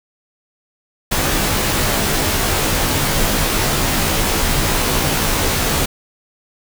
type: noise with comb filter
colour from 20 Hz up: pink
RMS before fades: -17 dBFS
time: 1.11-5.86 s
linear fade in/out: 10 ms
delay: 17 ms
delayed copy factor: -0.85
effects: none